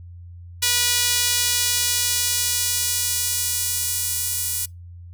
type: tone with high-pass filter sweep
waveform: sawtooth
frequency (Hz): 486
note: B4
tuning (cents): -28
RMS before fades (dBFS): -22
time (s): 0.62-4.66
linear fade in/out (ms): 10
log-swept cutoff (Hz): 3500 to 8800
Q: 0.74
effects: noise-tail reverb RT60 0.2 s tail -26 dB re dry + added 87 Hz sine -37 dBFS peak until 5.13 s